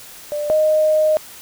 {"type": "tone pair in turn", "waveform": "sine", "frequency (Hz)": [592, 618.9], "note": ["D5", "D#5"], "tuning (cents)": [14, -9], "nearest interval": "minor second", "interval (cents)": 77, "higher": "second", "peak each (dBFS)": [-20, -12], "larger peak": "second", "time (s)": [[0.32, 0.5], [0.5, 1.17]], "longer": "second", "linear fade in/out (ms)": 0, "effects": ["white hiss -39 dBFS RMS until 1.41 s"]}